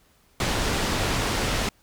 pink low-pass noise, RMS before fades -25 dBFS, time 0.4-1.69 s, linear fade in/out 2 ms, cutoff 7000 Hz, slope 12 dB/octave, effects pink hiss -61 dBFS RMS until 1.82 s

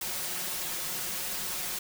white noise with comb filter, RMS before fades -34 dBFS, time 0.01-1.79 s, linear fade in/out 5 ms, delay 5.5 ms, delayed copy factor +0.65, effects none

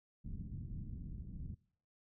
pink low-pass noise, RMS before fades -45 dBFS, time 0.24-1.55 s, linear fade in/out 10 ms, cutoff 210 Hz, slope 24 dB/octave, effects noise-tail reverb RT60 0.6 s tail -24 dB re dry

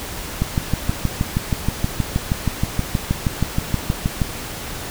click train, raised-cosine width 5 ms, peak -5 dBFS, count 25, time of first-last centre 0.42-4.217 s, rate 6.32 Hz, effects pink hiss -30 dBFS RMS until 4.9 s

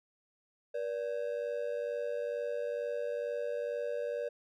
triangle ring-modulated tone, 530 Hz, C5, 22 cents sharp, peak -28 dBFS, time 0.74-4.29 s, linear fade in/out 10 ms, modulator 51.1 Hz, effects none

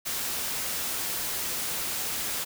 white noise, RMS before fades -31 dBFS, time 0.05-2.45 s, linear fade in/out 20 ms, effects none

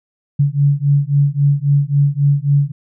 sine beating tone pair, 140.6 / 144.3 Hz, C#3 / D3, +25 / -30 cents, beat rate 3.7 Hz, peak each -14 dBFS, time 0.39-2.72 s, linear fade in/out 10 ms, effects none

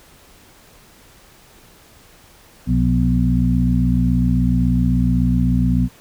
harmonic tone with a mistuned harmonic, 61.74 Hz, B1, in tune, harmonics 1 / 2 / 3 / 4, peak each -19 / -19 / -19 / -19 dBFS, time 2.66-5.89 s, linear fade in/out 50 ms, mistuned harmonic 3, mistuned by -52 cents, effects pink hiss -48 dBFS RMS until 6 s

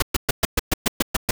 pink noise bursts, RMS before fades -18 dBFS, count 10, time 0-1.31 s, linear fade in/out 5 ms, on 23 ms, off 120 ms, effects none

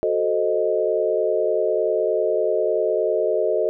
sine chord, F# diminished seventh, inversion none, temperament equal, 370 / 440 / 523.3 / 622.3 Hz, F#4 / A4 / C5 / Eb5, 0 / 0 / 0 / 0 cents, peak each -25 / -22 / -26 / -22 dBFS, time 0.03-3.69 s, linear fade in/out 0 ms, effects none

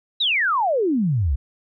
sine exponential sweep, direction down, 4005 to 60.1 Hz, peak -17 dBFS, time 0.2-1.36 s, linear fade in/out 10 ms, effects none

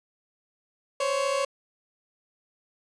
30% pulse tone pair together, 524 / 558 Hz, C5 / C#5, +2 / +11 cents, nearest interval minor second, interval 109 cents, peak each -27 / -23 dBFS, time 1-1.45 s, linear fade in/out 5 ms, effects resampled to 22050 Hz

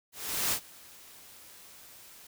white noise with ADSR envelope, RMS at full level -28 dBFS, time 0.12-2.27 s, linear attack 400 ms, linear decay 79 ms, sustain -24 dB, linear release 4 ms, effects none

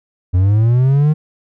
triangle linear sweep, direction up, 87.31 to 155.56 Hz, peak -7 dBFS, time 0.33-1.14 s, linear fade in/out 20 ms, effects none

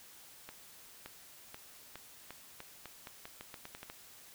accelerating click train, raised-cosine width 0.3 ms, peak -29 dBFS, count 15, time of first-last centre 0.49-3.899 s, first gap 570 ms, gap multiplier 0.85, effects white hiss -56 dBFS RMS until 4.34 s

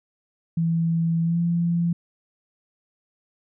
sine tone with pitch glide, 165.7 to 170.56 Hz, E3 to F3, +9 to -41 cents, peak -19 dBFS, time 0.57-1.93 s, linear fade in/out 5 ms, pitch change +50 cents, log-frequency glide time 1.23-1.39 s, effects none

